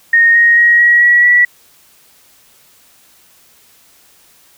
sine tone with pitch steps, 1853 / 1871.3 / 1889.8 / 1908.4 / 1927.2 / 1946.2 Hz, A#6 / A#6 / A#6 / A#6 / B6 / B6, -11 / +6 / +23 / +40 / -43 / -26 cents, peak -5 dBFS, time 0.13-1.45 s, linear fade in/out 5 ms, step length 220 ms, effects white hiss -48 dBFS RMS until 4.57 s

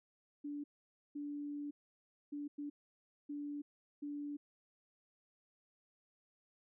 sine tone bursts at uneven times, 290.5 Hz, D4, 19 cents flat, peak -40 dBFS, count 6, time 0.44-0.64 / 1.15-1.71 / 2.32-2.48 / 2.58-2.7 / 3.29-3.62 / 4.02-4.37 s, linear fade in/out 10 ms, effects none

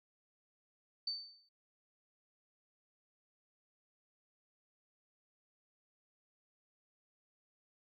sine tone with exponential decay, 4556 Hz, C#8, 47 cents sharp, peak -33 dBFS, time 1.07-1.49 s, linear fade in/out 5 ms, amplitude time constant 90 ms, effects none

